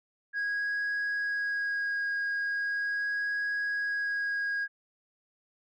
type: tone with vibrato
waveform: sine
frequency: 1646 Hz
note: G#6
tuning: 16 cents flat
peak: -26 dBFS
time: 0.33-4.68 s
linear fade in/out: 50 ms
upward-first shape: sine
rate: 0.39 Hz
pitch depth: 10 cents each way
effects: tanh soft clip ceiling -27 dBFS